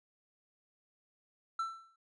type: tone with exponential decay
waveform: triangle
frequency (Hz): 1336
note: E6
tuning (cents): +23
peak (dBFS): -28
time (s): 1.59-1.96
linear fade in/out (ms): 5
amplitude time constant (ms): 79
effects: noise-tail reverb RT60 0.1 s tail -21 dB re dry + resampled to 22050 Hz